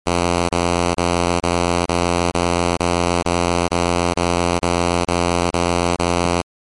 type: tone bursts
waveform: 5% pulse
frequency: 87 Hz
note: F2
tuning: 6 cents flat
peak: -4 dBFS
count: 14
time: 0.06-6.418 s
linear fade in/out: 10 ms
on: 430 ms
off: 26 ms
effects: MP3 48 kbps